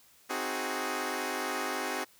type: chord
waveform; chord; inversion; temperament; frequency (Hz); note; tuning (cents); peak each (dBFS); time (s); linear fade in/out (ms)
10% pulse; Ab dominant seventh; first; equal; 261.6 / 311.1 / 370 / 415.3; C4 / Eb4 / Gb4 / Ab4; 0 / 0 / 0 / 0; -29 / -31 / -28 / -29; 0.29-2.05; 20
effects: white hiss -61 dBFS RMS until 2.19 s